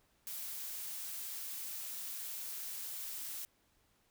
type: noise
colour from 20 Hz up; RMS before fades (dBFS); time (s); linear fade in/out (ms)
blue; -43; 0.27-3.45; 0
effects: pink hiss -73 dBFS RMS until 4.1 s